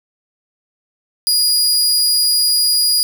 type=tone; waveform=sawtooth; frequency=4884 Hz; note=D#8; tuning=33 cents flat; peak=-9 dBFS; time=1.27-3.03 s; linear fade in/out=0 ms; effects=none